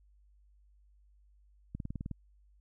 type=click train; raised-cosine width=5 ms; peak=-26 dBFS; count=8; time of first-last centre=1.75-2.113 s; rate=19.3 Hz; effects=added 50 Hz sine -61 dBFS peak until 2.6 s